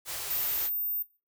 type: band-stop noise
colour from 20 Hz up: white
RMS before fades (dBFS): -36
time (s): 0.05-0.7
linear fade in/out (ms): 50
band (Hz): 150 to 320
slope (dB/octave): 48
type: tone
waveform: sine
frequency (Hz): 14580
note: A#9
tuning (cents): -40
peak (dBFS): -27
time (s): 0.3-1.03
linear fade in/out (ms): 10
effects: noise-tail reverb RT60 0.3 s tail -18 dB re dry